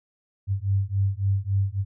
sine beating tone pair, 96.5 / 100.1 Hz, G2 / G2, -27 / +37 cents, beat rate 3.6 Hz, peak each -24 dBFS, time 0.47-1.85 s, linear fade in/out 50 ms, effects none

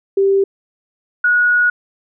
sine tone pair in turn, 392 / 1455.8 Hz, G4 / F#6, 0 / -29 cents, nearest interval octave + major seventh, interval 2271 cents, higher second, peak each -10 dBFS, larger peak neither, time 0.17-0.44 / 1.24-1.7 s, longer second, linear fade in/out 5 ms, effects none

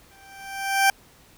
20% pulse tone with exponential growth, 783 Hz, G5, 2 cents flat, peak -9 dBFS, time 0.11-0.9 s, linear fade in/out 2 ms, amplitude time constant 170 ms, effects pink hiss -54 dBFS RMS until 1.37 s

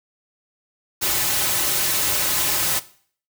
white noise with comb filter, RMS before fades -21 dBFS, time 1.01-2.8 s, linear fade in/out 20 ms, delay 4.3 ms, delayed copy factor -0.55, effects noise-tail reverb RT60 0.5 s tail -17 dB re dry

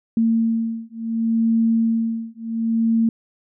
sine beating tone pair, 226.7 / 227.39 Hz, A#3 / A#3, -48 / -43 cents, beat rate 0.69 Hz, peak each -20 dBFS, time 0.17-3.09 s, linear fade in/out 2 ms, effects none

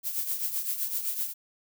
violet noise with tremolo, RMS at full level -28 dBFS, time 0.03-1.34 s, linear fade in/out 50 ms, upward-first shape triangle, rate 7.8 Hz, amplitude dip 70%, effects none

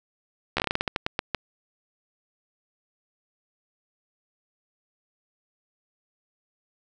slowing click train, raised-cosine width 0.3 ms, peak -8 dBFS, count 14, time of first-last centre 0.57-1.347 s, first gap 13 ms, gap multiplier 1.23, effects none

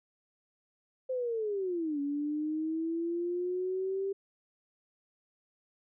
sine linear two-way sweep, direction down then up, 523.3 to 281.9 to 394.4 Hz, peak -30 dBFS, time 1.09-4.13 s, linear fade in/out 10 ms, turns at 2 s, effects none

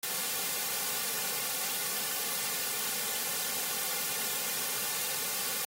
white noise with comb filter, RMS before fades -33 dBFS, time 0.03-5.65 s, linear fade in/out 2 ms, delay 3.1 ms, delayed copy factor -0.7, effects high-pass 200 Hz 12 dB/octave + AAC 48 kbps

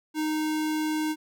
square tone, 309.4 Hz, D#4, 10 cents flat, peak -26 dBFS, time 0.14-1.16 s, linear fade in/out 50 ms, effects none

